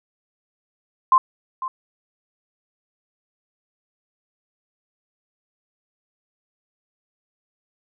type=tone with echo; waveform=sine; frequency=1046.5 Hz; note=C6; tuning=in tune; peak=-10 dBFS; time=1.12-1.18 s; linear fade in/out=2 ms; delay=500 ms; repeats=1; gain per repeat=-14 dB; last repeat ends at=1.68 s; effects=none